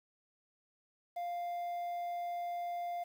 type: tone with quantisation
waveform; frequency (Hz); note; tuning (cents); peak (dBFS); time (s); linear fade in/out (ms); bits
triangle; 698.5; F5; 0; -34; 1.16-3.04; 10; 10
effects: none